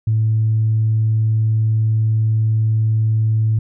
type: tone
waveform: sine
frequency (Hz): 110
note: A2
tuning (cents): 0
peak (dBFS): -12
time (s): 0.07-3.59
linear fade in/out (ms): 5
effects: tanh soft clip ceiling -8 dBFS